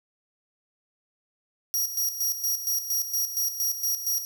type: tone with tremolo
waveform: 20% pulse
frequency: 5690 Hz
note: F8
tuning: 31 cents sharp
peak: -18 dBFS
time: 1.74-4.25 s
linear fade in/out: 0 ms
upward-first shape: square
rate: 4.3 Hz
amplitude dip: 65%
effects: none